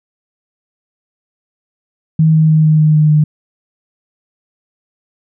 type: tone with pitch steps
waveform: sine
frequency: 158.7 / 157.51 / 156.33 / 155.16 / 154 / 152.85 / 151.71 Hz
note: D#3 / D#3 / D#3 / D#3 / D#3 / D#3 / D#3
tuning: +35 / +22 / +9 / -4 / -17 / -30 / -43 cents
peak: -6 dBFS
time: 2.19-3.24 s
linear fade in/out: 5 ms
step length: 150 ms
effects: none